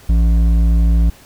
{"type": "tone with hard clipping", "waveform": "sine", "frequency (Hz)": 56.5, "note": "A1", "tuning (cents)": 47, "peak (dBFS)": -11, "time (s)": [0.09, 1.1], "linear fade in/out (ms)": 5, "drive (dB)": 8, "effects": ["pink hiss -44 dBFS RMS until 1.25 s"]}